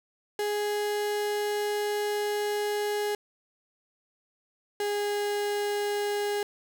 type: tone pair in turn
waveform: 35% pulse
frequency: 415.3 / 411.2 Hz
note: G#4 / G#4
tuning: 0 / -17 cents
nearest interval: unison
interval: 17 cents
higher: first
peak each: -25 dBFS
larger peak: neither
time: 0.39-3.15 / 4.8-6.43 s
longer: first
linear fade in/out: 2 ms
effects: none